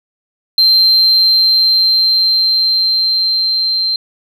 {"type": "tone with level ramp", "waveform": "sine", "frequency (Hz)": 4139, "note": "C8", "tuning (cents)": -20, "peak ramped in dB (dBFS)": [-4, -12], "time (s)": [0.58, 3.96], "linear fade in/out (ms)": 2, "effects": ["tanh soft clip ceiling -4 dBFS"]}